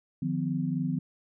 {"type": "tone cluster", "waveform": "sine", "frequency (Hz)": [153.1, 176.7, 253], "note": ["D#3", "F3", "B3"], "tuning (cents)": [-28, 21, 42], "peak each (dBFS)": -31, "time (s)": [0.22, 0.99], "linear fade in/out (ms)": 5, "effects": []}